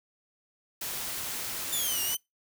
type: noise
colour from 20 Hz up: white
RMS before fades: -35 dBFS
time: 0.81-2.15 s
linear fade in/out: 5 ms
type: exponential two-way sweep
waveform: 5% pulse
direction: down then up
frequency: 3600 to 2800 to 3073 Hz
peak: -21 dBFS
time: 1.72-2.17 s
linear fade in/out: 10 ms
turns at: 2.02 s
effects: noise-tail reverb RT60 0.2 s tail -26 dB re dry